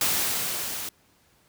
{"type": "noise with level ramp", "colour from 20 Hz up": "white", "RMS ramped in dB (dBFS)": [-23, -34], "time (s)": [0.01, 0.89], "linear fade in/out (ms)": 2, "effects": ["pink hiss -62 dBFS RMS until 1.48 s", "high-pass 60 Hz 12 dB/octave"]}